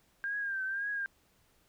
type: tone with vibrato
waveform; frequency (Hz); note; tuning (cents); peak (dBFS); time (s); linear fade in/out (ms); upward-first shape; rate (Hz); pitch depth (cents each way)
sine; 1597; G6; +32; -32; 0.24-1.06; 0; triangle; 1.9; 77
effects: pink hiss -69 dBFS RMS until 1.68 s